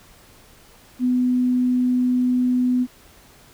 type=tone; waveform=sine; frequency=250 Hz; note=B3; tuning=21 cents sharp; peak=-16 dBFS; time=0.99-2.87 s; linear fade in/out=50 ms; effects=pink hiss -50 dBFS RMS until 3.53 s